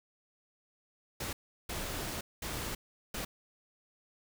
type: noise bursts at uneven times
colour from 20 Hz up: pink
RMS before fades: -38 dBFS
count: 4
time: 1.2-1.33 / 1.69-2.21 / 2.42-2.75 / 3.14-3.25 s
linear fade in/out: 5 ms
effects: none